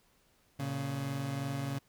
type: tone pair together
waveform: 30% pulse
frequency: 115.71 / 138.59 Hz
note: A#2 / C#3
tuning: -12 / 0 cents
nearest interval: minor third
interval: 312 cents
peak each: -38 / -32 dBFS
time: 0.59-1.79 s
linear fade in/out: 10 ms
effects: pink hiss -69 dBFS RMS until 1.88 s